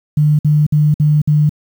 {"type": "tone bursts", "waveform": "sine", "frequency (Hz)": 150, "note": "D3", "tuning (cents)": 37, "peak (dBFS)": -8, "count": 5, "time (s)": [0.17, 1.494], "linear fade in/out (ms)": 5, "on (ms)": 220, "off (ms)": 56, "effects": ["7-bit"]}